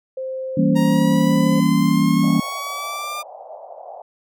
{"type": "tone", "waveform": "sine", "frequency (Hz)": 523.3, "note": "C5", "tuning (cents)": 0, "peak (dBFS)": -24, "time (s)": [0.17, 1.6], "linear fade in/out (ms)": 5}
{"type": "chord", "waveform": "sine", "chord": "E diminished seventh", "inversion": "none", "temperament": "equal with one note detuned", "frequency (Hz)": [164.81, 196, 231.7, 277.2], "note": ["E3", "G3", "Bb3", "Db4"], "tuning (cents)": [0, 0, -10, 0], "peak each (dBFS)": -19, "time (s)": [0.57, 2.4], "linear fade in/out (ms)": 5}
{"type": "exponential sweep", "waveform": "sawtooth", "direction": "up", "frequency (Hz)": [932.3, 1202], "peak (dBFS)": -22, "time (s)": [0.75, 3.23], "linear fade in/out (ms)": 20}
{"type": "band-pass noise", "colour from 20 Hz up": "pink", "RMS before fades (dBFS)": -37, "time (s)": [2.23, 4.02], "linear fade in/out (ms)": 5, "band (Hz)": [590, 790], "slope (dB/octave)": 48}
{"effects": []}